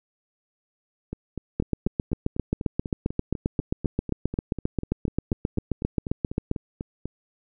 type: two click trains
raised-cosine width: 3 ms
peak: -18 / -10 dBFS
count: 25 / 38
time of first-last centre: 1.13-7.056 / 1.6-6.514 s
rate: 4.05 / 7.53 Hz
effects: none